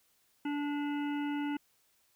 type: harmonic tone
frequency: 290.4 Hz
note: D4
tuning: 19 cents flat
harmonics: 1 / 3 / 5 / 7 / 9 / 10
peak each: -32 / -42 / -46 / -49 / -51 / -52 dBFS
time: 0.45-1.57 s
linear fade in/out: 5 ms
effects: white hiss -71 dBFS RMS until 2.15 s